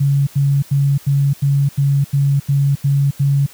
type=tone bursts; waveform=sine; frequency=140 Hz; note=C#3; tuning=18 cents sharp; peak=-11 dBFS; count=10; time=0-3.465 s; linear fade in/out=10 ms; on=270 ms; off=85 ms; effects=white hiss -42 dBFS RMS until 3.53 s